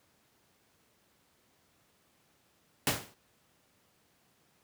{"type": "noise with exponential decay", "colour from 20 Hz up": "pink", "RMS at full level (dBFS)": -24, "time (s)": [2.87, 3.14], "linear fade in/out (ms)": 1, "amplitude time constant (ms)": 58, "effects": ["pink hiss -69 dBFS RMS until 4.63 s", "high-pass 100 Hz 12 dB/octave"]}